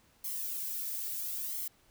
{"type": "noise with flanger", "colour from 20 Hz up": "violet", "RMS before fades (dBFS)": -37, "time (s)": [0.24, 1.68], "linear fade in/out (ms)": 5, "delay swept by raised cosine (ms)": [0.94, 2.34], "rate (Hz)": 0.74, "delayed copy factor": 0.8, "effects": ["pink hiss -66 dBFS RMS until 1.9 s"]}